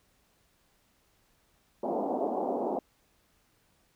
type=band-pass noise; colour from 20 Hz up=white; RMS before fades=-31 dBFS; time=1.83-2.79 s; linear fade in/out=5 ms; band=210 to 840 Hz; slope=48 dB/octave; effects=pink hiss -69 dBFS RMS until 3.95 s